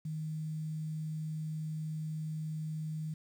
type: tone with quantisation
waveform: sine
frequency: 156.1 Hz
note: D#3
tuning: 6 cents sharp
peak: -35 dBFS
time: 0.05-3.14 s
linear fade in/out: 5 ms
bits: 10
effects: none